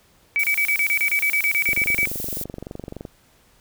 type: tone bursts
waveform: sine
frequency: 2287 Hz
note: D7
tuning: 47 cents flat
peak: -17 dBFS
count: 16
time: 0.36-2.055 s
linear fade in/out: 0 ms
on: 75 ms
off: 33 ms
type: noise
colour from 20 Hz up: violet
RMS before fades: -29 dBFS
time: 0.39-2.44 s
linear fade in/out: 5 ms
type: click train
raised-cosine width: 2 ms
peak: -19 dBFS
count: 33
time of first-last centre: 1.69-3.052 s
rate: 23.5 Hz
effects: pink hiss -57 dBFS RMS until 3.6 s